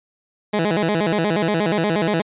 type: tone with vibrato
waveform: 15% pulse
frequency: 185.4 Hz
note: F#3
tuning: 4 cents sharp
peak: -11 dBFS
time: 0.53-2.22 s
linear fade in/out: 10 ms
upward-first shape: square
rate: 8.4 Hz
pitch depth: 210 cents each way
effects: resampled to 8000 Hz